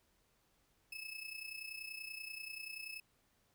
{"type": "tone with amplitude modulation", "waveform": "35% pulse", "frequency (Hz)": 2600, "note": "E7", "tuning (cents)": -24, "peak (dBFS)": -40, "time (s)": [0.92, 3], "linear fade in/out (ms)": 5, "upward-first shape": "sine", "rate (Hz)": 30.4, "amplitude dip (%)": 70, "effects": ["pink hiss -75 dBFS RMS until 3.54 s"]}